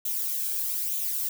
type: noise with flanger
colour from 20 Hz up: violet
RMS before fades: -29 dBFS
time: 0.05-1.29 s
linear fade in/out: 5 ms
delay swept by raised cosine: 0.29 to 1.29 ms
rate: 1.1 Hz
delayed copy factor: +0.55
effects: none